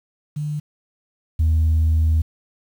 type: tone pair in turn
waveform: sine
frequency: 149.5 / 79.56 Hz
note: D3 / D#2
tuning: +31 / +39 cents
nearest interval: major seventh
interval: 1092 cents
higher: first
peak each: -22 / -12 dBFS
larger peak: second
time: 0.36-0.6 / 1.39-2.22 s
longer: second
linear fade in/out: 10 ms
effects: tanh soft clip ceiling -12 dBFS + 8-bit